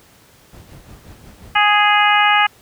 brown noise with tremolo, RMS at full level -34 dBFS, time 0.52-1.58 s, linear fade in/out 20 ms, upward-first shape sine, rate 5.6 Hz, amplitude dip 65%
harmonic tone, 415.3 Hz, G#4, in tune, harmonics 2 / 3 / 4 / 5 / 6 / 7, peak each -15 / -17 / -18 / -19 / -20 / -20 dBFS, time 1.55-2.47 s, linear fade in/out 10 ms
effects pink hiss -49 dBFS RMS until 2.61 s + high-pass 60 Hz 12 dB/octave

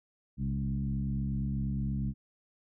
sine tone with frequency modulation, 134.8 Hz, C#3, 48 cents flat, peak -29 dBFS, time 0.37-2.14 s, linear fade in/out 50 ms, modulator 68.5 Hz, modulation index 1.3, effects none

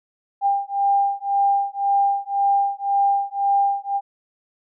sine beating tone pair, 797 / 798.9 Hz, G5 / G5, +28 / +33 cents, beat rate 1.9 Hz, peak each -20 dBFS, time 0.41-4.01 s, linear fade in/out 50 ms, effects none

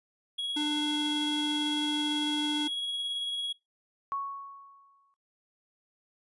triangle tone with tremolo, 3322 Hz, G#7, in tune, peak -28 dBFS, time 0.38-3.53 s, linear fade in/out 10 ms, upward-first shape sine, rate 18 Hz, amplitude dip 25%
square tone, 297.8 Hz, D4, 24 cents sharp, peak -30 dBFS, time 0.56-2.68 s, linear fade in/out 10 ms
sine tone with exponential decay, 1108.7 Hz, C#6, in tune, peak -28 dBFS, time 4.12-5.14 s, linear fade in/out 0 ms, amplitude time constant 220 ms
effects noise-tail reverb RT60 0.2 s tail -22 dB re dry + resampled to 24000 Hz

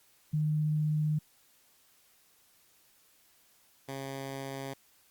sine / 10% pulse tone pair in turn, 152.6 / 135.95 Hz, D#3 / C#3, -33 / -33 cents, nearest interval major second, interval 200 cents, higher first, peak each -26 / -29 dBFS, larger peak first, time 0.33-1.19 / 3.88-4.74 s, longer neither, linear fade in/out 10 ms, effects white hiss -65 dBFS RMS until 5.1 s + Opus 48 kbps

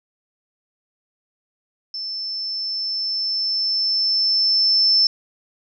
sine tone with level ramp, 5300 Hz, E8, 9 cents sharp, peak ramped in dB -26 to -12 dBFS, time 1.94-5.07 s, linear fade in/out 2 ms, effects none

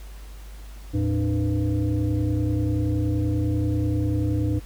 sine tone with frequency modulation, 111.2 Hz, A2, 19 cents sharp, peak -20 dBFS, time 0.93-4.6 s, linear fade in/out 20 ms, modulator 192 Hz, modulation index 1.2, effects added 50 Hz sine -37 dBFS peak until 4.65 s + pink hiss -50 dBFS RMS until 4.65 s

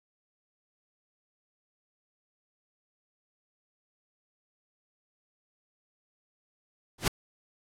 pink noise with exponential growth, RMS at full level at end -19 dBFS, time 6.98-7.08 s, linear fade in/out 5 ms, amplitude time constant 21 ms, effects low-pass 11000 Hz 12 dB/octave

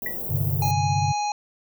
white band-stop noise, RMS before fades -31 dBFS, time 0.02-0.71 s, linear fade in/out 2 ms, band 660 to 16000 Hz, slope 24 dB/octave
sine tone with exponential decay, 1946 Hz, B6, 26 cents flat, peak -24 dBFS, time 0.06-0.19 s, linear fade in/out 2 ms, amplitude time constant 28 ms
sine chord, G suspended fourth, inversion none, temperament equal, 98 / 130.81 / 146.83 Hz, G2 / C3 / D3, 0 / 0 / 0 cents, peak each -25 / -27 / -26 dBFS, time 0.29-1.13 s, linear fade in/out 20 ms
harmonic tone, 830.6 Hz, G#5, in tune, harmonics 1 / 3 / 5 / 7 / 8, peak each -23 / -36 / -36 / -39 / -40 dBFS, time 0.62-1.32 s, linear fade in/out 2 ms
effects none

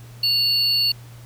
triangle tone pair together, 2794 / 4435 Hz, F7 / C#8, 0 / 0 cents, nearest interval minor sixth, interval 800 cents, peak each -24 / -16 dBFS, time 0.23-0.92 s, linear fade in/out 5 ms, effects added 119 Hz sine -39 dBFS peak until 1.25 s + pink hiss -49 dBFS RMS until 1.25 s

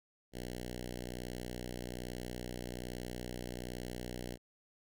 5% pulse tone with notch filter, 61.2 Hz, B1, 15 cents flat, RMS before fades -43 dBFS, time 0.32-4.38 s, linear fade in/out 50 ms, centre 1100 Hz, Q 0.63, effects none

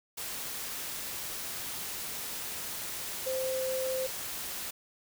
sine tone in noise, 521 Hz, C5, 7 cents flat, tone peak -30 dBFS, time 3.26-4.07 s, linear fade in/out 10 ms, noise white, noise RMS -38 dBFS, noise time 0.17-4.71 s, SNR +5 dB, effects none

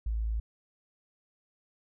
sine tone, 55 Hz, A1, in tune, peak -28 dBFS, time 0.06-0.4 s, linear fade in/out 5 ms, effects none

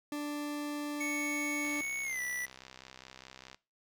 40% pulse tone, 293.7 Hz, D4, in tune, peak -34 dBFS, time 0.12-1.81 s, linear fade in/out 2 ms
square tone with pitch glide, 2217 to 1963.7 Hz, C#7 to B6, 0 to -10 cents, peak -35 dBFS, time 1-2.46 s, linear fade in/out 10 ms, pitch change -210 cents, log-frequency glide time 2.03-2.21 s
click train, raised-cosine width 0.2 ms, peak -31 dBFS, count 124, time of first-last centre 1.65-3.545 s, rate 64.9 Hz
effects noise-tail reverb RT60 0.3 s tail -21 dB re dry

